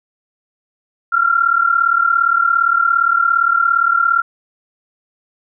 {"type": "tone pair together", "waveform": "sine", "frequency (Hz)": [1358, 1395.4], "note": ["F6", "F6"], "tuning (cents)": [-49, -2], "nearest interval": "unison", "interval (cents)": 47, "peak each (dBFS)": -14, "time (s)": [1.12, 4.22], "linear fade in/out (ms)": 10, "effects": []}